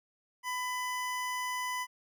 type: tone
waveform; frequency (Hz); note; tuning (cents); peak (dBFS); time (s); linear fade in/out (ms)
25% pulse; 1000; B5; +21; -29; 0.43-1.87; 50
effects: none